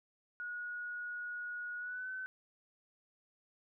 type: tone with pitch glide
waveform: sine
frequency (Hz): 1452 to 1520.7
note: F#6 to F#6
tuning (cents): -33 to +47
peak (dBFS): -39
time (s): 0.4-2.26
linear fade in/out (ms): 0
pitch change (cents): +80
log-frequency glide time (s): 1.78-2.1
effects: none